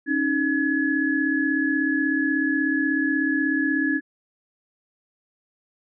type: tone cluster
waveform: sine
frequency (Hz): 274.1 / 310.5 / 1697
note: C#4 / D#4 / G#6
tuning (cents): -19 / -3 / +37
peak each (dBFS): -24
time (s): 0.06-4.01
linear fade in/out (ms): 50
effects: none